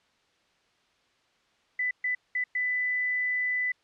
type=tone bursts at uneven times; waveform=sine; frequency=1995 Hz; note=B6; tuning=17 cents sharp; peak=-25 dBFS; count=4; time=1.79-1.91 / 2.04-2.15 / 2.35-2.44 / 2.55-3.72 s; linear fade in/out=5 ms; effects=white hiss -67 dBFS RMS until 3.83 s + low-pass 4000 Hz 12 dB/octave